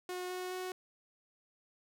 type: tone with pitch steps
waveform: sawtooth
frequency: 362.8 / 365.7 / 368.7 Hz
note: F#4 / F#4 / F#4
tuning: -34 / -20 / -6 cents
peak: -34 dBFS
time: 0.09-0.72 s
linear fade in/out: 2 ms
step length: 210 ms
effects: none